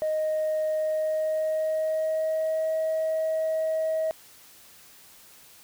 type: tone with pitch glide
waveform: sine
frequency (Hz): 622.3 to 636.1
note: D#5 to D#5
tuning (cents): 0 to +38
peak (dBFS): -22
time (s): 0.02-4.11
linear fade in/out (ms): 0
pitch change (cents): +38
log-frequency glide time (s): 0.79-2.69
effects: tanh soft clip ceiling -21 dBFS + white hiss -52 dBFS RMS until 5.63 s